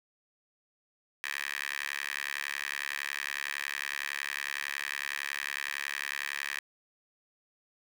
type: tone with high-pass filter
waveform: 10% pulse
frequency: 70.9 Hz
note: C#2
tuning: 40 cents sharp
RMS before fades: -36 dBFS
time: 1.24-6.59 s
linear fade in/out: 0 ms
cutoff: 1900 Hz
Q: 3.3
effects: none